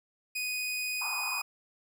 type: tone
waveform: sawtooth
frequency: 2489 Hz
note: D#7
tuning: in tune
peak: -28 dBFS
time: 0.35-1.42 s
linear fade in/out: 10 ms
type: band-pass noise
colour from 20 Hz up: pink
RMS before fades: -40 dBFS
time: 1.01-1.42 s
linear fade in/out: 5 ms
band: 850 to 1200 Hz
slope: 48 dB/octave
effects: none